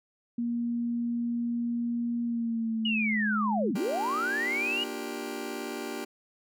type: tone with pitch glide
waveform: sine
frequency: 236.6 to 212 Hz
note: A#3 to G#3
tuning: +26 to +36 cents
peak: -27 dBFS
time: 0.38-3.71 s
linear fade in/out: 5 ms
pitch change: -190 cents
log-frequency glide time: 2.24-3.25 s
type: linear two-way sweep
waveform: sine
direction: down then up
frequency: 2933 to 170 to 2933 Hz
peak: -27 dBFS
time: 2.85-4.84 s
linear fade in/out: 5 ms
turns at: 3.75 s
type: chord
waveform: sawtooth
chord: G minor seventh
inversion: first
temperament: just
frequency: 235.2 / 294 / 352.8 / 392 Hz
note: Bb3 / D4 / F4 / G4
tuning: +16 / +2 / +18 / 0 cents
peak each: -36 / -35 / -37 / -34 dBFS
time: 3.75-6.05 s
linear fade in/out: 10 ms
effects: none